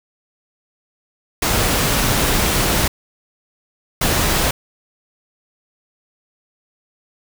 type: noise bursts at uneven times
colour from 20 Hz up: pink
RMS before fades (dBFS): -17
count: 2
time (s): 1.42-2.88 / 4.01-4.51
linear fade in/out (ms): 5
effects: none